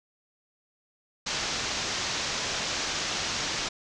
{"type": "low-pass noise", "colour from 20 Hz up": "white", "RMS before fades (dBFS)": -31, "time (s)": [1.26, 3.69], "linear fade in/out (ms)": 10, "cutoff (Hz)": 6600, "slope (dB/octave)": 48, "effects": []}